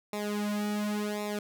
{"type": "tone with flanger", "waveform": "sawtooth", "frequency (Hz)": 208.2, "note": "G#3", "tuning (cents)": 5, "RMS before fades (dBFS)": -32, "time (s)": [0.13, 1.39], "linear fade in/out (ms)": 2, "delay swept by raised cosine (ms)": [0.64, 2.94], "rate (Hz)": 0.91, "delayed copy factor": -1, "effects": []}